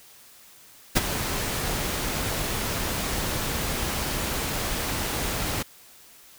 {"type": "noise with ADSR envelope", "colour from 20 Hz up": "pink", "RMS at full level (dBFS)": -17, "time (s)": [0.95, 5.63], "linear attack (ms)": 20, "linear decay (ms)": 22, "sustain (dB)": -11, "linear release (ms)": 9, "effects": ["white hiss -51 dBFS RMS until 6.38 s"]}